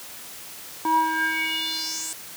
square tone with band-pass filter sweep, 320 Hz, D#4, 49 cents sharp, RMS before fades -25 dBFS, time 0.85-2.13 s, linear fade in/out 2 ms, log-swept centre 780 to 8500 Hz, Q 4.9, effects white hiss -40 dBFS RMS until 2.36 s + high-pass 80 Hz 12 dB/octave

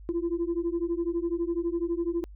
sine beating tone pair, 334.8 / 346.8 Hz, E4 / F4, +27 / -12 cents, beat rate 12 Hz, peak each -28 dBFS, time 0.09-2.24 s, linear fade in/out 0 ms, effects tanh soft clip ceiling -21 dBFS + added 50 Hz sine -43 dBFS peak until 2.35 s

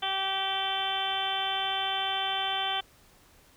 harmonic tone, 386.7 Hz, G4, 24 cents flat, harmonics 1 / 2 / 3 / 4 / 5 / 6 / 7 / 8 / 9, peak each -44 / -32 / -38 / -38 / -42 / -41 / -42 / -32 / -35 dBFS, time 0.02-2.81 s, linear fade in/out 10 ms, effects pink hiss -59 dBFS RMS until 3.56 s

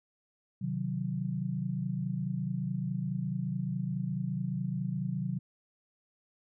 sine chord, C diminished, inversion none, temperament equal, 130.81 / 155.56 / 185 Hz, C3 / Eb3 / Gb3, 0 / 0 / 0 cents, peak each -35 / -36 / -34 dBFS, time 0.61-5.39 s, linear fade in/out 10 ms, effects none

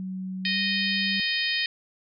sine tone with pitch glide, 187.3 to 195.14 Hz, F#3 to G3, +21 to -8 cents, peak -30 dBFS, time 0-1.2 s, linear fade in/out 0 ms, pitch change +71 cents, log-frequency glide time 0.44-0.6 s
harmonic tone, 620 Hz, D#5, 6 cents flat, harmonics 3 / 4 / 5 / 6 / 7 / 8, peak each -29 / -30 / -31 / -32 / -32 / -33 dBFS, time 0.45-1.66 s, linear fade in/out 2 ms
effects none

